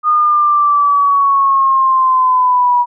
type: linear sweep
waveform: sine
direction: down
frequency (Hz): 1229 to 966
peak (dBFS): -8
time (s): 0.03-2.86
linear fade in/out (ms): 50
effects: none